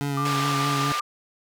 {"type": "tone with vibrato", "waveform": "25% pulse", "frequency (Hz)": 140.9, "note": "C#3", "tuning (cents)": 29, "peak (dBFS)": -21, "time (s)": [0.01, 0.92], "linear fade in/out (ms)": 0, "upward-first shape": "sine", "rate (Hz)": 4.8, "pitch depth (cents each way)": 24}
{"type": "tone with pitch glide", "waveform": "sine", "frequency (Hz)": [1186, 1194.2], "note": ["D6", "D6"], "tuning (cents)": [17, 29], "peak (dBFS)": -25, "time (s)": [0.17, 1.01], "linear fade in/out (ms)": 5, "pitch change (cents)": 12, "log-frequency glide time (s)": [0.58, 0.88]}
{"type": "band-pass noise", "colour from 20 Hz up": "white", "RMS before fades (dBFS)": -31, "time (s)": [0.25, 1], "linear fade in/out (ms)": 5, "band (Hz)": [470, 4000], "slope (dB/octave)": 12}
{"effects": []}